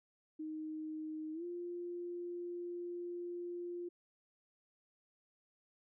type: tone with pitch glide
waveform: sine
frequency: 311.7 to 349.9 Hz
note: D#4 to F4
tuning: +3 to +3 cents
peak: -40 dBFS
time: 0.39-3.89 s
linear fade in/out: 10 ms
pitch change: +200 cents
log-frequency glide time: 1.33-1.44 s
effects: none